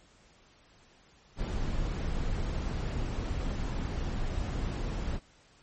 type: noise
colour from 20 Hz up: brown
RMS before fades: -32 dBFS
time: 1.36-5.2 s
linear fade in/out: 50 ms
effects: pink hiss -61 dBFS RMS until 5.62 s + MP3 32 kbps